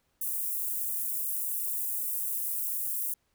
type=high-pass noise; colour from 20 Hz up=white; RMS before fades=-32 dBFS; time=0.21-3.14 s; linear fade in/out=5 ms; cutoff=9900 Hz; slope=24 dB/octave; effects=pink hiss -74 dBFS RMS until 3.34 s